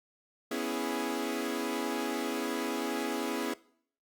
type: chord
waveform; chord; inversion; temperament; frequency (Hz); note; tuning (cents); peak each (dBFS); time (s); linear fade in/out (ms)
sawtooth; C# minor seventh; third; equal; 246.9 / 277.2 / 329.6 / 415.3; B3 / C#4 / E4 / G#4; 0 / 0 / 0 / 0; -33; 0.51-3.54; 5
effects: noise-tail reverb RT60 0.6 s tail -21 dB re dry + Opus 48 kbps